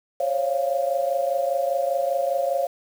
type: tone cluster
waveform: sine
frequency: 538 / 563 / 694 Hz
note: C5 / C#5 / F5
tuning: +48 / +27 / -11 cents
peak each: -25 dBFS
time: 0.2-2.67 s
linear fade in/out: 5 ms
effects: 7-bit